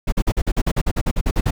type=noise bursts; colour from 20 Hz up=brown; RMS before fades=-17 dBFS; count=15; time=0.07-1.509 s; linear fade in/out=10 ms; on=53 ms; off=46 ms; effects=none